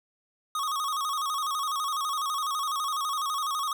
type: tone with vibrato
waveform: square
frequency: 1174.7 Hz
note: D6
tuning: in tune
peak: -28 dBFS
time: 0.55-3.73 s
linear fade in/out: 2 ms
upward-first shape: square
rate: 12 Hz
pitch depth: 97 cents each way
effects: none